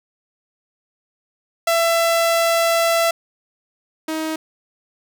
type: tone pair in turn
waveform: sawtooth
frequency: 669 / 316.3 Hz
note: E5 / D#4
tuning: +25 / +29 cents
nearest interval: octave + minor second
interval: 1296 cents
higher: first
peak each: -11 / -18 dBFS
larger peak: first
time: 1.67-3.11 / 4.08-4.36 s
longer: first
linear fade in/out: 5 ms
effects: none